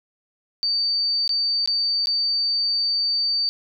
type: tone with dropouts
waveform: sine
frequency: 4601 Hz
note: D8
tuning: 36 cents flat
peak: -19 dBFS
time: 0.63-3.49 s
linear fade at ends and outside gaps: 0 ms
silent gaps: 1.277-1.293 / 1.66-1.675 / 2.058-2.071 s
effects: none